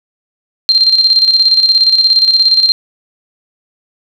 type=tone with tremolo; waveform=sine; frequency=4170 Hz; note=C8; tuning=7 cents flat; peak=-4 dBFS; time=0.69-2.72 s; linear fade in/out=0 ms; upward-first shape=square; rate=17 Hz; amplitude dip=55%; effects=none